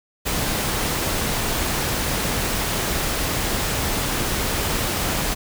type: noise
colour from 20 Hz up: pink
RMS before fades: -23 dBFS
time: 0.25-5.35 s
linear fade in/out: 20 ms
effects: none